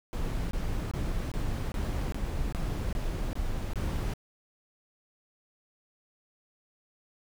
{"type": "noise bursts", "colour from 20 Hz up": "brown", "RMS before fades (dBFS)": -31, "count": 10, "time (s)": [0.13, 4.137], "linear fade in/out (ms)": 0, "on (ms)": 380, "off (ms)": 23, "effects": []}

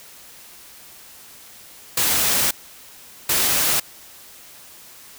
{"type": "noise bursts at uneven times", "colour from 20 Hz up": "white", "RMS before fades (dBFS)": -19, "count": 2, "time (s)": [[1.97, 2.51], [3.29, 3.8]], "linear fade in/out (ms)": 5, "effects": ["white hiss -44 dBFS RMS until 5.18 s"]}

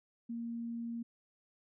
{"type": "tone", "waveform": "sine", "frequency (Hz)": 233.1, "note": "A#3", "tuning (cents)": 0, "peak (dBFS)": -37, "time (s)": [0.29, 1.03], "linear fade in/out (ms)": 10, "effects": []}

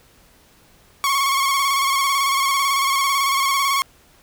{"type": "tone with vibrato", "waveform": "sawtooth", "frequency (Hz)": 1100, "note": "C#6", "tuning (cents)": -14, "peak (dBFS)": -13, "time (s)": [1.04, 3.82], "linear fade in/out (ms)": 0, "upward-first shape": "square", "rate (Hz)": 18, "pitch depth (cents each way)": 38, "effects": ["pink hiss -53 dBFS RMS until 4.22 s"]}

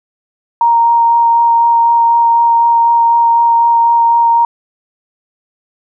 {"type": "tone with vibrato", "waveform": "sine", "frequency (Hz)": 932.3, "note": "A#5", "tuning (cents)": 0, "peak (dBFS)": -6, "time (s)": [0.61, 4.45], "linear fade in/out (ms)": 2, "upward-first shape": "sine", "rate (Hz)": 4, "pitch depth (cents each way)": 8, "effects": []}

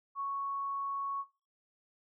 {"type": "tone", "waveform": "sine", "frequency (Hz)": 1108.7, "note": "C#6", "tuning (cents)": 0, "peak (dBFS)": -33, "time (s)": [0.15, 1.25], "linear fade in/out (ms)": 50, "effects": ["noise-tail reverb RT60 0.3 s tail -17 dB re dry"]}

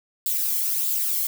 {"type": "noise with flanger", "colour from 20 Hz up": "violet", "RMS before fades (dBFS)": -24, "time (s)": [0.26, 1.27], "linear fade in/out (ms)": 2, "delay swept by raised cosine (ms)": [0.25, 0.96], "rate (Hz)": 1.6, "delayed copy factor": 0.5, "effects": []}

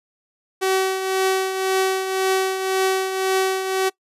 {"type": "tone with tremolo", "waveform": "sawtooth", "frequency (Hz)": 380, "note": "F#4", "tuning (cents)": 46, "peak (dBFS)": -12, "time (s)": [0.61, 3.9], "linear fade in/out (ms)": 20, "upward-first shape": "triangle", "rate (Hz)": 1.9, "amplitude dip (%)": 60, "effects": ["noise-tail reverb RT60 0.1 s tail -22 dB re dry", "resampled to 32000 Hz"]}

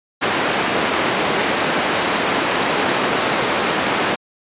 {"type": "band-pass noise", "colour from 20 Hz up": "pink", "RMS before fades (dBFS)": -19, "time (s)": [0.21, 4.16], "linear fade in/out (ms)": 20, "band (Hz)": [290, 3100], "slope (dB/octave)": 12, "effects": ["resampled to 8000 Hz"]}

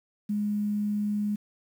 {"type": "tone with quantisation", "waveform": "sine", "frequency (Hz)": 207.7, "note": "G#3", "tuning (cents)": 0, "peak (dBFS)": -25, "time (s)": [0.29, 1.36], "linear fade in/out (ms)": 10, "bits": 9, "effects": []}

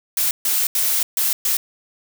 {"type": "noise bursts at uneven times", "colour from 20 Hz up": "blue", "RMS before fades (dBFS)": -19, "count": 5, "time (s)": [[0.17, 0.31], [0.45, 0.67], [0.75, 1.03], [1.17, 1.33], [1.45, 1.57]], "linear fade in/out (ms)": 2, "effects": []}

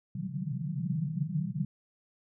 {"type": "band-pass noise", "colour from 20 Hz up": "pink", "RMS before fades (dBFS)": -33, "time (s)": [0.15, 1.65], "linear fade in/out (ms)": 5, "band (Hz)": [130, 190], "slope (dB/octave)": 96, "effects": []}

